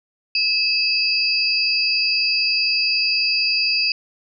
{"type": "tone cluster", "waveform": "sine", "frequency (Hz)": [2601, 4681, 4912], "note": ["E7", "D8", "D#8"], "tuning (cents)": [-24, -7, -23], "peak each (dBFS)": -21, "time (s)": [0.35, 3.92], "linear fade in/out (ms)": 2, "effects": []}